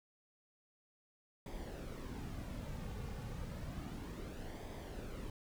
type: noise with flanger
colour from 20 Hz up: brown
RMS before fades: -45 dBFS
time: 1.46-5.3 s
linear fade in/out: 2 ms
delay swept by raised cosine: 0.71 to 3.11 ms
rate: 0.31 Hz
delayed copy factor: -0.5
effects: none